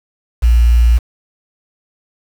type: tone with quantisation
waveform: sine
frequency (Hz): 58.6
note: A#1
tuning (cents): +10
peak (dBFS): -6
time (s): 0.42-0.99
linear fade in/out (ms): 20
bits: 5
effects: none